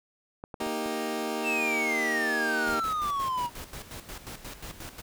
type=clicks; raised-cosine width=1 ms; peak=-25 dBFS; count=5; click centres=0.439 / 0.542 / 0.621 / 0.666 / 0.861 s
type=chord; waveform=20% pulse; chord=Eb major; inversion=second; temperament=equal; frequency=233.1 / 311.1 / 392 Hz; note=Bb3 / Eb4 / G4; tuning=0 / 0 / 0 cents; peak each=-29 dBFS; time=0.6-2.8 s; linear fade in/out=5 ms
type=exponential sweep; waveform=triangle; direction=down; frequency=2711 to 942 Hz; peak=-25 dBFS; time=1.43-3.5 s; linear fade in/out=50 ms
type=noise with tremolo; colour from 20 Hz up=pink; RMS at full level=-40 dBFS; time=2.66-5.02 s; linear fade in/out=20 ms; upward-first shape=square; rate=5.6 Hz; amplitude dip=65%
effects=none